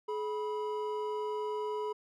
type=tone pair together; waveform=triangle; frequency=424.8 / 981 Hz; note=G#4 / B5; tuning=+39 / -12 cents; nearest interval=octave + major second; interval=1449 cents; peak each=-32 / -36 dBFS; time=0.08-1.93 s; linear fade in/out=10 ms; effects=none